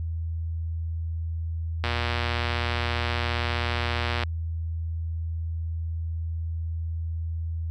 click train, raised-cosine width 0.3 ms, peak -11 dBFS, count 286, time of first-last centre 1.84-4.235 s, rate 119 Hz, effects added 82 Hz sine -27 dBFS peak until 7.7 s

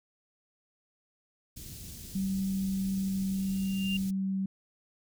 pink band-stop noise, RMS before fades -44 dBFS, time 1.56-4.11 s, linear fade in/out 10 ms, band 200 to 4900 Hz, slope 12 dB/octave
sine tone, 192.3 Hz, G3, 33 cents flat, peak -28 dBFS, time 2.15-4.46 s, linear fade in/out 5 ms
sine tone with exponential growth, 2794 Hz, F7, in tune, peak -30 dBFS, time 3.32-3.97 s, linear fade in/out 5 ms, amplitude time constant 140 ms
effects none

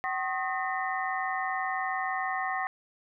sine tone cluster, 759 / 1082 / 1248 / 1828 / 2001 Hz, F#5 / C#6 / D#6 / A#6 / B6, +44 / -42 / +5 / -34 / +22 cents, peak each -32 / -35 / -38 / -34 / -39 dBFS, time 0.04-2.67 s, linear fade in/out 0 ms, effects none

